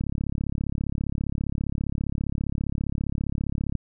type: click train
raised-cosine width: 5 ms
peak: -15 dBFS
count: 132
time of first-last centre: 0.01-3.753 s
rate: 35 Hz
effects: none